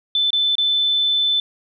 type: tone with dropouts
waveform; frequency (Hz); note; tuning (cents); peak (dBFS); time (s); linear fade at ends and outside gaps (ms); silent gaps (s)
sine; 3520; A7; 0; -15; 0.15-1.4; 2; 0.305-0.331 / 0.554-0.582
effects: none